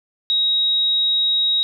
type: tone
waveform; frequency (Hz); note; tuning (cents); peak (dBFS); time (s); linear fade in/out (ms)
sine; 3800; A#7; +33; -15; 0.3-1.63; 0
effects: none